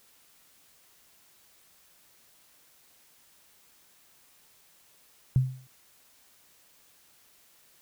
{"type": "tone with exponential decay", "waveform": "sine", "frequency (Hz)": 129.7, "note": "C3", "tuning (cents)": -15, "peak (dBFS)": -16, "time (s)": [5.36, 5.67], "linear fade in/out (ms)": 0, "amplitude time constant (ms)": 67, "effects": ["white hiss -61 dBFS RMS until 7.81 s"]}